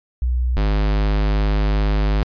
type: tone pair in turn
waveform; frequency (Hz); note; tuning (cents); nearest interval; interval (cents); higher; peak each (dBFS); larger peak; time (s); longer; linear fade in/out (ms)
sine / square; 61.6 / 51.31; B1 / G#1; -4 / -20; minor third; 316; first; -16; neither; 0.22-0.57 / 0.57-2.23; second; 0
effects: resampled to 11025 Hz